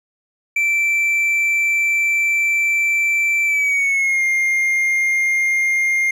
triangle tone with pitch glide, 2336 to 2118 Hz, D7 to C7, -10 to +21 cents, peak -13 dBFS, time 0.56-6.11 s, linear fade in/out 5 ms, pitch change -169 cents, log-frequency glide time 3.45-4.23 s, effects none

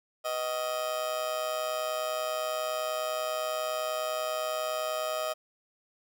30% pulse tone with amplitude modulation, 627 Hz, D#5, 13 cents sharp, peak -24 dBFS, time 0.24-5.34 s, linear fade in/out 20 ms, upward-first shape sine, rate 130 Hz, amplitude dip 70%, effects none

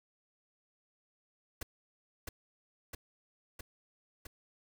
pink noise with echo, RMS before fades -39 dBFS, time 1.61-1.63 s, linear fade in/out 5 ms, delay 660 ms, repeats 4, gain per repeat -2 dB, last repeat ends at 4.27 s, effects none

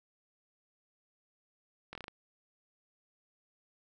slowing click train, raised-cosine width 0.3 ms, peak -27 dBFS, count 6, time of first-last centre 1.93-2.081 s, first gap 22 ms, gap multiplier 1.16, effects none

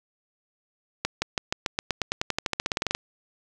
accelerating click train, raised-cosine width 0.2 ms, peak -7 dBFS, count 22, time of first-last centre 1.05-2.95 s, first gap 170 ms, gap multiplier 0.93, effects 8-bit

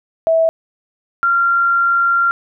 sine tone pair in turn, 652 / 1381.5 Hz, E5 / F6, -19 / -19 cents, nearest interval octave + minor second, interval 1300 cents, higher second, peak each -10 / -11 dBFS, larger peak first, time 0.27-0.49 / 1.23-2.31 s, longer second, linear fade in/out 0 ms, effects none

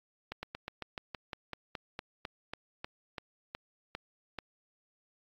slowing click train, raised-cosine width 0.3 ms, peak -22 dBFS, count 18, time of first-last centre 0.32-4.387 s, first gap 110 ms, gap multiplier 1.09, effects AAC 64 kbps

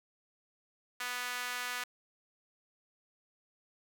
sawtooth tone with high-pass filter, 246.9 Hz, B3, in tune, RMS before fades -38 dBFS, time 1-1.84 s, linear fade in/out 5 ms, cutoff 1500 Hz, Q 1.4, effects none

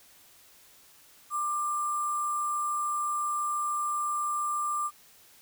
sine tone with sample-and-hold, 1187 Hz, D6, 18 cents sharp, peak -27 dBFS, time 1.3-4.91 s, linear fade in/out 50 ms, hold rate 8820 Hz, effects white hiss -57 dBFS RMS until 5.41 s

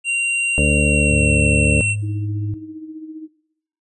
square tone with pitch glide, 2762 to 2716 Hz, F7 to F7, -20 to -49 cents, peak -18 dBFS, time 0.04-1.96 s, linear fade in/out 50 ms, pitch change -29 cents, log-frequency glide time 0.62-1.41 s
harmonic tone, 73.4 Hz, D2, in tune, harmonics 1 / 2 / 3 / 4 / 6 / 7 / 8, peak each -18 / -21 / -23 / -24 / -26 / -26 / -27 dBFS, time 0.58-1.81 s, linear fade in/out 0 ms
sine tone, 104.2 Hz, G#2, 6 cents sharp, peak -21 dBFS, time 1.11-2.54 s, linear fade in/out 0 ms
sine tone with tremolo, 313.9 Hz, D#4, 15 cents sharp, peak -28 dBFS, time 2.02-3.28 s, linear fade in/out 20 ms, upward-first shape sine, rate 15 Hz, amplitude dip 55%
effects noise-tail reverb RT60 0.9 s tail -23 dB re dry + resampled to 24000 Hz

